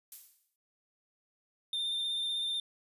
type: noise with exponential decay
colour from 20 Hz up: violet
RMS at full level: -42 dBFS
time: 0.12-0.56 s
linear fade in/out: 1 ms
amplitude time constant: 95 ms
type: tone with vibrato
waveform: triangle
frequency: 3603 Hz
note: A7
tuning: 40 cents sharp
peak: -30 dBFS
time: 1.73-2.6 s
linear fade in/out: 2 ms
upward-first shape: sine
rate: 16 Hz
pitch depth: 22 cents each way
effects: resampled to 32000 Hz